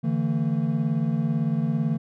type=chord; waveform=triangle; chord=D suspended second; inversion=none; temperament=equal with one note detuned; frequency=146.83 / 164.81 / 225.8 Hz; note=D3 / E3 / A3; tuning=0 / 0 / +45 cents; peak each=-24 dBFS; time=0.03-1.98 s; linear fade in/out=20 ms; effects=none